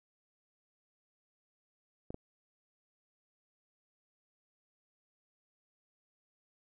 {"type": "clicks", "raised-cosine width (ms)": 2, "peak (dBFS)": -28, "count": 2, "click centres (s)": [2.105, 2.144], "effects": []}